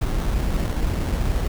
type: noise with sample-and-hold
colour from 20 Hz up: brown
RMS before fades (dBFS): -22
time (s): 0.01-1.48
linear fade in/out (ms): 10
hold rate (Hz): 2450
effects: none